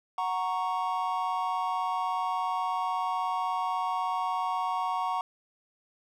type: chord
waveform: triangle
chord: F# major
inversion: none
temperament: equal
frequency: 740 / 932.3 / 1108.7 Hz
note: F#5 / A#5 / C#6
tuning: 0 / 0 / 0 cents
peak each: -30 dBFS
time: 0.18-5.21 s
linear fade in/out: 2 ms
effects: none